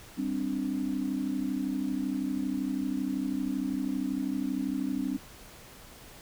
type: chord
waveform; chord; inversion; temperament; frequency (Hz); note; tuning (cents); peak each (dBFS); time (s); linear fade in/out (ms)
sine; G suspended fourth; none; just; 196 / 261.3 / 294; G3 / C4 / D4; 0 / -2 / +2; -35 / -31 / -33; 0.17-5.18; 20
effects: pink hiss -50 dBFS RMS until 6.21 s